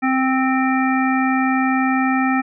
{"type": "harmonic tone", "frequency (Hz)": 262, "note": "C4", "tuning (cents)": 2, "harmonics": [1, 3, 5, 7, 9], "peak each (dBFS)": [-17, -22, -24, -25, -27], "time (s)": [0.02, 2.42], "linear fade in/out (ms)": 20, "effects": []}